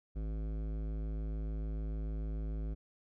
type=tone with hard clipping; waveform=sine; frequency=53.4 Hz; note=G#1; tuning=49 cents sharp; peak=-37 dBFS; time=0.15-2.75 s; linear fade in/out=20 ms; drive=15 dB; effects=none